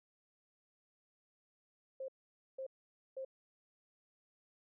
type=tone bursts; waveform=sine; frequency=530 Hz; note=C5; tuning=22 cents sharp; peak=-40 dBFS; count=3; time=2-3.249 s; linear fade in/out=5 ms; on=83 ms; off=500 ms; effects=none